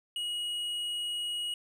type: tone with hard clipping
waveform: triangle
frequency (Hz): 2900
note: F#7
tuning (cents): -35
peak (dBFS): -33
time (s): 0.16-1.54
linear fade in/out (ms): 2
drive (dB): 9
effects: none